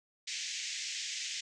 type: band-pass noise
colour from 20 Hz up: white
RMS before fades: -39 dBFS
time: 0.27-1.41 s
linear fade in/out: 10 ms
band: 1900 to 7100 Hz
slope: 48 dB/octave
effects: resampled to 22050 Hz